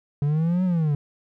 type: exponential two-way sweep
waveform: triangle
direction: up then down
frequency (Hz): 141.2 to 187.8 to 141.2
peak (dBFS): -17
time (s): 0.22-0.95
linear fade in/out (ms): 2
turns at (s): 0.64
effects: none